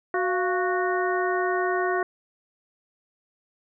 harmonic tone with a mistuned harmonic, 368.9 Hz, F#4, 5 cents flat, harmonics 1 / 2 / 3 / 4 / 5, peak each -25 / -28 / -30 / -31 / -32 dBFS, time 0.14-2.03 s, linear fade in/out 2 ms, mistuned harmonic 2, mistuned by -96 cents, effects none

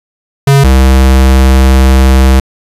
square tone pair in turn, 138.59 / 65.73 Hz, C#3 / C2, 0 / +9 cents, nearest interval octave + minor second, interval 1291 cents, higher first, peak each -3 dBFS, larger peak neither, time 0.47-0.64 / 0.64-2.4 s, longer second, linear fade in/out 5 ms, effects resampled to 32000 Hz

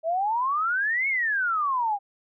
sine exponential two-way sweep, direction up then down, 629 to 2225 to 785 Hz, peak -22 dBFS, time 0.03-1.99 s, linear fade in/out 50 ms, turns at 1.08 s, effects none

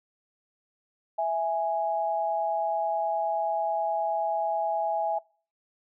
sine tone pair together, 659.3 / 829.9 Hz, E5 / G#5, 0 / -1 cents, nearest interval major third, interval 399 cents, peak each -27 dBFS, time 1.18-5.19 s, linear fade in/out 10 ms, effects noise-tail reverb RT60 0.4 s tail -23 dB re dry

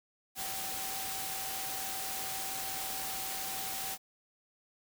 sine tone in noise, 770 Hz, G5, 31 cents flat, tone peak -44 dBFS, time 0.35-3.98 s, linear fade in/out 50 ms, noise white, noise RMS -38 dBFS, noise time 0.35-3.98 s, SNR -9 dB, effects none

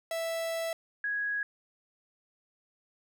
45% pulse / sine tone pair in turn, 659.3 / 1661.3 Hz, E5 / G#6, 0 / 0 cents, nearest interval octave + major third, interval 1600 cents, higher second, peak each -31 / -29 dBFS, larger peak second, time 0.11-0.73 / 1.04-1.43 s, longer first, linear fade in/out 2 ms, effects none

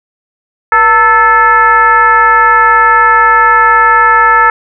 sine tone with frequency modulation, 1320 Hz, E6, 2 cents sharp, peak -3 dBFS, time 0.72-4.5 s, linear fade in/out 2 ms, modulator 419 Hz, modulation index 1.2, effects none

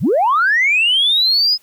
sine linear sweep, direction up, 77.78 to 5100 Hz, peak -10 dBFS, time 0-1.58 s, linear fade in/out 50 ms, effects tanh soft clip ceiling -7 dBFS + white hiss -54 dBFS RMS until 1.62 s

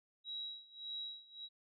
sine tone with tremolo, 3862 Hz, B7, 39 cents flat, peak -40 dBFS, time 0.24-1.49 s, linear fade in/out 50 ms, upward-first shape sine, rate 1.7 Hz, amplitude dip 90%, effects none

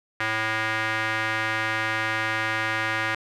square tone with band-pass filter, 110 Hz, A2, in tune, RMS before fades -26 dBFS, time 0.2-3.15 s, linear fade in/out 5 ms, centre 1800 Hz, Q 2.2, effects none

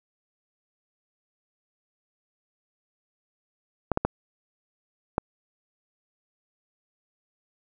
clicks, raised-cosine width 1 ms, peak -8 dBFS, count 4, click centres 3.917 / 3.974 / 4.05 / 5.181 s, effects none

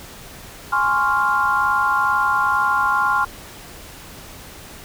sine chord, Db major seventh, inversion second, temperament equal, 830.6 / 1046.5 / 1108.7 / 1396.9 Hz, Ab5 / C6 / Db6 / F6, 0 / 0 / 0 / 0 cents, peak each -23 / -20 / -24 / -19 dBFS, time 0.72-3.25 s, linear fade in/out 10 ms, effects pink hiss -39 dBFS RMS until 4.84 s

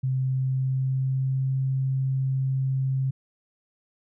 sine tone with pitch glide, 130.81 to 133.02 Hz, C3 to C3, 0 to +29 cents, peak -22 dBFS, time 0.03-3.11 s, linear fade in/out 10 ms, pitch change +29 cents, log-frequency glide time 0.16-1.56 s, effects none

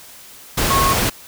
sine tone in noise, 1093 Hz, C#6, 25 cents flat, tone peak -15 dBFS, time 0.7-0.94 s, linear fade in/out 10 ms, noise pink, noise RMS -18 dBFS, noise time 0.57-1.1 s, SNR 0 dB, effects white hiss -41 dBFS RMS until 1.27 s

